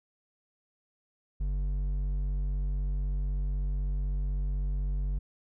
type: tone with hard clipping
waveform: sine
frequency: 48.02 Hz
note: G1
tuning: 35 cents flat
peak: -29 dBFS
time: 1.4-5.19 s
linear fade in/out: 10 ms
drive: 6 dB
effects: none